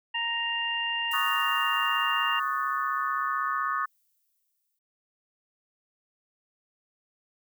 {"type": "harmonic tone", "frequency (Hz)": 932.3, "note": "A#5", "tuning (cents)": 0, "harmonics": [1, 2, 3], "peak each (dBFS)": [-34, -32, -29], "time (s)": [0.14, 2.4], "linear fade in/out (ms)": 10}
{"type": "noise with exponential decay", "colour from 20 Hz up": "violet", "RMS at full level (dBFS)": -39, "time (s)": [1.11, 4.79], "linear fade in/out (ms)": 5, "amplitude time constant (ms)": 800}
{"type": "chord", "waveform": "sine", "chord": "D# half-diminished seventh", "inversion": "third", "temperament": "equal with one note detuned", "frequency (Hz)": [1108.7, 1244.5, 1485.1, 1760], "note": ["C#6", "D#6", "F#6", "A6"], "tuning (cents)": [0, 0, 6, 0], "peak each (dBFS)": [-30, -29, -35, -35], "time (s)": [1.13, 3.86], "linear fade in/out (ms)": 10}
{"effects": []}